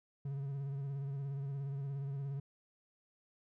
triangle tone with vibrato, 138.59 Hz, C#3, in tune, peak -35 dBFS, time 0.25-2.4 s, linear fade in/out 5 ms, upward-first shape sine, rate 17 Hz, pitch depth 44 cents each way, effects none

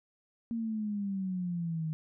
sine exponential sweep, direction down, 233.1 to 155.56 Hz, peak -31 dBFS, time 0.51-1.93 s, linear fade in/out 0 ms, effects none

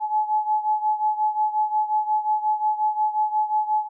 sine beating tone pair, 853 / 858.6 Hz, G#5 / A5, +46 / -43 cents, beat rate 5.6 Hz, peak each -21 / -25 dBFS, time 0-3.89 s, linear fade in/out 50 ms, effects none

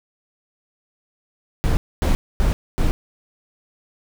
brown noise bursts, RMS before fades -17 dBFS, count 4, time 1.64-2.91 s, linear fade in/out 0 ms, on 130 ms, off 250 ms, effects none

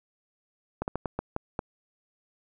slowing click train, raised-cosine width 1 ms, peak -15 dBFS, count 7, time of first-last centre 0.82-1.592 s, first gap 59 ms, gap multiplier 1.31, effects none

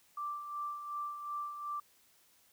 sine tone with tremolo, 1174.7 Hz, D6, in tune, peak -35 dBFS, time 0.17-1.8 s, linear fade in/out 5 ms, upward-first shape sine, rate 2.7 Hz, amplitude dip 55%, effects white hiss -67 dBFS RMS until 2.52 s

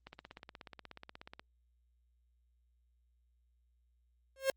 click train, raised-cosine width 0.3 ms, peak -32 dBFS, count 23, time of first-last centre 0.07-1.395 s, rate 16.6 Hz
45% pulse tone with exponential growth, 536 Hz, C5, 42 cents sharp, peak -25 dBFS, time 4.36-4.5 s, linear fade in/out 1 ms, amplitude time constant 30 ms
effects added 60 Hz sine -70 dBFS peak until 4.56 s + Opus 32 kbps

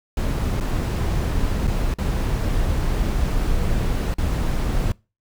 brown noise with dropouts, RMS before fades -21 dBFS, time 0.17-4.92 s, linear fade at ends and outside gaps 2 ms, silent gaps 0.601-0.608 / 1.672-1.676 / 1.94-1.985 / 4.141-4.183 s, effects noise-tail reverb RT60 0.3 s tail -25 dB re dry

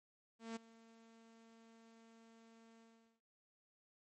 sawtooth tone with ADSR envelope, 227.1 Hz, A#3, 45 cents flat, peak -38 dBFS, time 0.39-3.21 s, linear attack 170 ms, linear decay 14 ms, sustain -20 dB, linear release 430 ms, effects MP3 32 kbps

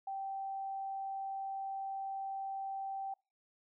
sine tone, 779 Hz, G5, 11 cents flat, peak -37 dBFS, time 0.07-3.14 s, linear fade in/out 5 ms, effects noise-tail reverb RT60 0.3 s tail -26 dB re dry

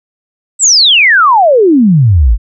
sine exponential sweep, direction down, 8200 to 46.75 Hz, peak -3 dBFS, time 0.59-2.38 s, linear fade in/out 50 ms, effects none

